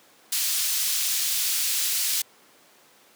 pink high-pass noise, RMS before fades -25 dBFS, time 0.32-2.22 s, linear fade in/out 5 ms, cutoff 4100 Hz, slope 12 dB/octave, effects pink hiss -55 dBFS RMS until 3.15 s + high-pass 300 Hz 12 dB/octave

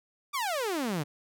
sawtooth exponential sweep, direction down, 1210 to 137.7 Hz, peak -25 dBFS, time 0.33-1.04 s, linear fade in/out 20 ms, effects none

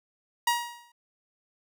sawtooth tone with exponential decay, 951 Hz, A#5, 34 cents sharp, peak -16 dBFS, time 0.47-0.92 s, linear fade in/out 5 ms, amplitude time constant 96 ms, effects none

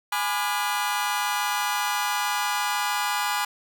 sawtooth chord, G# diminished seventh, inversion none, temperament just, 830.6 / 996.7 / 1196.1 / 1435.3 Hz, G#5 / B5 / D6 / F6, 0 / +16 / +31 / +47 cents, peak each -24 / -25 / -27 / -28 dBFS, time 0.12-3.45 s, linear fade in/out 5 ms, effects none

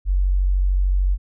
sine tone, 46.7 Hz, F#1, 17 cents sharp, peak -15 dBFS, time 0.05-1.18 s, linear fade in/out 50 ms, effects none

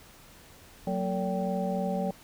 sine tone cluster, 185.1 / 228.4 / 448.5 / 570 / 778 Hz, F#3 / A#3 / A4 / C#5 / G5, +1 / -35 / +33 / +48 / -13 cents, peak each -30 / -37 / -37 / -33 / -35 dBFS, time 0.87-2.11 s, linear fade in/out 2 ms, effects pink hiss -53 dBFS RMS until 2.23 s

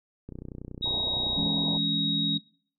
click train, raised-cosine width 3 ms, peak -26 dBFS, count 37, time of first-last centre 0.29-1.463 s, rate 30.7 Hz
sine tone, 3790 Hz, A#7, 28 cents sharp, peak -26 dBFS, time 0.82-2.38 s, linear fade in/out 10 ms
white low-pass noise, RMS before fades -39 dBFS, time 0.85-1.78 s, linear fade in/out 10 ms, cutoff 980 Hz, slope 96 dB/octave
sine chord, C# minor, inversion first, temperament equal, 164.81 / 207.7 / 277.2 Hz, E3 / G#3 / C#4, 0 / 0 / 0 cents, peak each -32 dBFS, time 1.36-2.39 s, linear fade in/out 20 ms
effects noise-tail reverb RT60 0.5 s tail -21 dB re dry

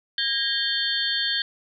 sine tone cluster, 1628 / 1867 / 3160 / 3559 / 4396 Hz, G#6 / A#6 / G7 / A7 / C#8, -35 / +2 / +13 / +19 / -15 cents, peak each -29 / -34 / -27 / -28 / -28 dBFS, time 0.18-1.42 s, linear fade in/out 2 ms, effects none

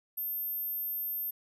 sine tone, 13290 Hz, G#9, in tune, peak -32 dBFS, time 0.17-1.31 s, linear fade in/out 10 ms, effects none

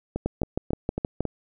two click trains, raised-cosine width 2 ms, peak -11 / -14 dBFS, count 7 / 5, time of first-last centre 0.26-1.206 / 0.16-1.253 s, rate 6.34 / 3.66 Hz, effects none

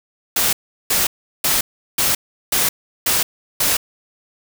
white noise bursts, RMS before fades -17 dBFS, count 7, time 0.36-3.77 s, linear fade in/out 5 ms, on 170 ms, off 370 ms, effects none

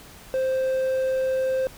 triangle tone, 523.3 Hz, C5, in tune, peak -19 dBFS, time 0.34-1.67 s, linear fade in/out 0 ms, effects pink hiss -46 dBFS RMS until 1.77 s

